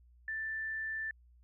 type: tone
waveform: sine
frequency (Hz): 1768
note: A6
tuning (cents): +8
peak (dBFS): -35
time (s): 0.28-1.11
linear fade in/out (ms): 2
effects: added 60 Hz sine -59 dBFS peak until 1.43 s